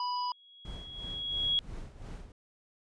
harmonic tone, 987.8 Hz, B5, in tune, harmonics 1 / 3 / 5, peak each -31 / -46 / -40 dBFS, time 0-0.32 s, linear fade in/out 2 ms
sine tone with exponential growth, 3322 Hz, G#7, in tune, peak -24 dBFS, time 0.16-1.59 s, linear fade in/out 0 ms, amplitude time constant 310 ms
brown noise with tremolo, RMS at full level -41 dBFS, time 0.65-2.32 s, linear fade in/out 2 ms, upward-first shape sine, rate 2.9 Hz, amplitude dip 70%
effects resampled to 22050 Hz

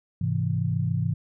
sine chord, Ab augmented, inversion none, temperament equal, 103.83 / 130.81 / 164.81 Hz, Ab2 / C3 / E3, 0 / 0 / 0 cents, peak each -27 dBFS, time 0.21-1.14 s, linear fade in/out 5 ms, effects none

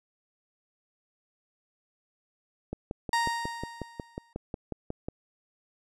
click train, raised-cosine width 2 ms, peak -20 dBFS, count 14, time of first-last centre 2.73-5.085 s, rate 5.52 Hz
30% pulse tone with exponential decay, 932.3 Hz, A#5, in tune, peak -20 dBFS, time 3.13-4.33 s, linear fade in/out 2 ms, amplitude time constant 260 ms
effects low-pass 9000 Hz 12 dB/octave

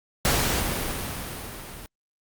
pink noise with level ramp, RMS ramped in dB -21 to -41 dBFS, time 0.25-1.86 s, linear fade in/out 0 ms, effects Opus 48 kbps

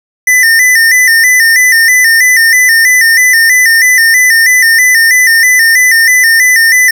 square tone with vibrato, 1909 Hz, A#6, 41 cents sharp, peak -4 dBFS, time 0.27-6.91 s, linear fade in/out 5 ms, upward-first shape square, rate 3.1 Hz, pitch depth 83 cents each way, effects none

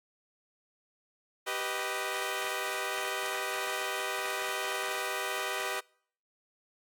10% pulse chord, G augmented, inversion none, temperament equal with one note detuned, 389.1 / 493.9 / 622.3 Hz, G4 / B4 / D#5, -13 / 0 / 0 cents, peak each -28 dBFS, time 1.46-5.81 s, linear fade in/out 20 ms, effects noise-tail reverb RT60 0.6 s tail -26 dB re dry + AAC 64 kbps

